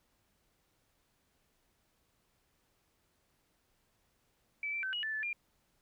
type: tone with pitch steps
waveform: sine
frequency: 2308 / 2342 / 1536 / 2903 / 1757 / 1740 / 2399 Hz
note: D7 / D7 / G6 / F#7 / A6 / A6 / D7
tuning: -31 / -5 / -36 / -34 / -3 / -20 / +36 cents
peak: -34 dBFS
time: 4.63-5.33 s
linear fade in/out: 2 ms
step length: 100 ms
effects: pink hiss -75 dBFS RMS until 5.81 s